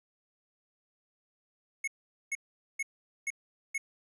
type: tone bursts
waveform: square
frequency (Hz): 2189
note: C#7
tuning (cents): -22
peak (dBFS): -31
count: 5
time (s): 1.84-3.78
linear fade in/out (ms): 5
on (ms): 36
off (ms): 440
effects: low-pass 12000 Hz 12 dB/octave